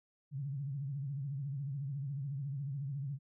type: tone with vibrato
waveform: sine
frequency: 138.9 Hz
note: C#3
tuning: 4 cents sharp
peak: -36 dBFS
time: 0.31-3.19 s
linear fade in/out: 50 ms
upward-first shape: triangle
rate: 14 Hz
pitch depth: 140 cents each way
effects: none